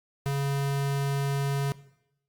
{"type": "tone", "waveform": "square", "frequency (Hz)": 139.5, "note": "C#3", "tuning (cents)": 11, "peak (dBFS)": -26, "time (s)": [0.26, 1.72], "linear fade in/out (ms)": 0, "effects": ["noise-tail reverb RT60 0.8 s tail -18 dB re dry", "Opus 48 kbps"]}